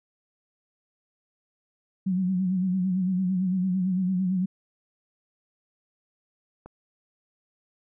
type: tone with vibrato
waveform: sine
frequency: 185.3 Hz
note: F#3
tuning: 3 cents sharp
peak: -22 dBFS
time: 2.06-4.46 s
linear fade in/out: 10 ms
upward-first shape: sine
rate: 8.9 Hz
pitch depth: 62 cents each way
type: click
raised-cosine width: 1 ms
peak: -29 dBFS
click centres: 6.66 s
effects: none